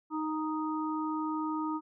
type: harmonic tone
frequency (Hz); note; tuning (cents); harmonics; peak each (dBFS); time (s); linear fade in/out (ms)
311.1; D#4; 0; 1 / 3 / 4; -32 / -37 / -38; 0.1-1.81; 50
effects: none